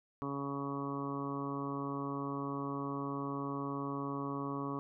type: harmonic tone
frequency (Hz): 139.9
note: C#3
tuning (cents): +16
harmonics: 1 / 2 / 3 / 4 / 5 / 6 / 7 / 8 / 9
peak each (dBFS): -43 / -39 / -44 / -50 / -52 / -53 / -47 / -42 / -54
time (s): 0.22-4.79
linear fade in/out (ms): 0
effects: none